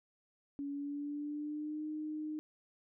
sine tone with pitch glide, 282.8 to 306.6 Hz, C#4 to D#4, +35 to -25 cents, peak -37 dBFS, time 0.59-2.39 s, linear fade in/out 0 ms, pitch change +140 cents, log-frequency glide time 0.7-1.86 s, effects none

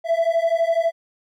triangle beating tone pair, 659.3 / 671.3 Hz, E5 / E5, 0 / +31 cents, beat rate 12 Hz, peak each -17 dBFS, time 0.04-0.92 s, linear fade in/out 50 ms, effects tanh soft clip ceiling -11 dBFS

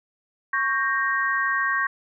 sine chord, G diminished, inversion second, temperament equal with one note detuned, 1108.7 / 1583.5 / 1864.7 Hz, Db6 / G6 / Bb6, 0 / +17 / 0 cents, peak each -25 dBFS, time 0.53-1.87 s, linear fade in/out 5 ms, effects none

